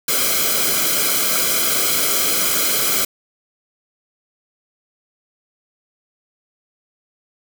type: noise with comb filter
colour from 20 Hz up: white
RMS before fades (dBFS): -18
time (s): 0.08-3.05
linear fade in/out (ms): 5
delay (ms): 1.1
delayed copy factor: -0.9
effects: none